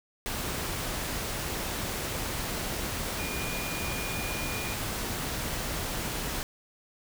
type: tone in noise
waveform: sine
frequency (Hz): 2429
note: D#7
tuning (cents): -42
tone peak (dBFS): -38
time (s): 3.19-4.74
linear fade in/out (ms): 0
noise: pink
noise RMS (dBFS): -33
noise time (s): 0.26-6.43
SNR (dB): -8
effects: none